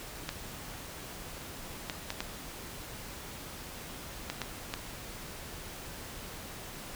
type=clicks; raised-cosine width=0.2 ms; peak=-16 dBFS; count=7; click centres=0.291 / 1.898 / 2.104 / 2.205 / 4.3 / 4.417 / 4.739 s; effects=pink hiss -44 dBFS RMS until 6.95 s